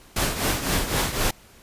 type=noise with tremolo; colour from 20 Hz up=pink; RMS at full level=-21 dBFS; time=0.16-1.31 s; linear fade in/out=5 ms; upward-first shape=triangle; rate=3.9 Hz; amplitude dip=70%; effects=pink hiss -51 dBFS RMS until 1.62 s + resampled to 32000 Hz